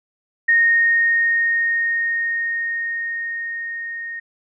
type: tone with level ramp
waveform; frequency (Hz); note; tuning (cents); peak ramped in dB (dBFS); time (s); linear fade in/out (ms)
sine; 1853; A#6; -11; -11 to -27; 0.48-4.2; 10
effects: none